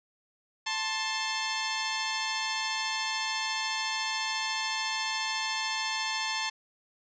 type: tone pair together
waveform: 10% pulse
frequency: 880 / 1058.8 Hz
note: A5 / C6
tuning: 0 / +20 cents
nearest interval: minor third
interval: 320 cents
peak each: -22 / -26 dBFS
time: 0.66-6.5 s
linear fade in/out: 10 ms
effects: resampled to 16000 Hz